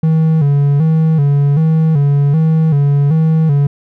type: tone with vibrato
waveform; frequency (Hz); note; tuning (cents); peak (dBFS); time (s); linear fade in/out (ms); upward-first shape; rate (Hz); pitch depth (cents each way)
triangle; 150.8; D3; +46; -6; 0.03-3.67; 5; square; 1.3; 100
effects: none